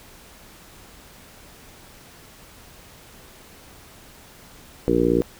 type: harmonic tone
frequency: 58.6 Hz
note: A#1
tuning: 10 cents sharp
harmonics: 1 / 2 / 3 / 4 / 5 / 6 / 7 / 8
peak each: -30 / -32 / -26 / -28 / -22 / -22 / -24 / -23 dBFS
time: 4.88-5.22 s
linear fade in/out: 0 ms
effects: pink hiss -47 dBFS RMS until 5.39 s